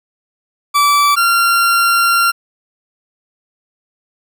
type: tone pair in turn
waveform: 40% pulse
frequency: 1157 / 1379.2 Hz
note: D6 / F6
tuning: -26 / -22 cents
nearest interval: minor third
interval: 304 cents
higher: second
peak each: -8 / -9 dBFS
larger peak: first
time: 0.74-1.16 / 1.16-2.32 s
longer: second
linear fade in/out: 20 ms
effects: none